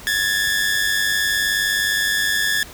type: tone pair together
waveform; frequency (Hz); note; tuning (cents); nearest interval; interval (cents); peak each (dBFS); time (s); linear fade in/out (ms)
sawtooth; 1672 / 1771.4; G#6 / A6; +11 / +11; minor second; 100; -17; 0.07-2.63; 0
effects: pink hiss -39 dBFS RMS until 2.73 s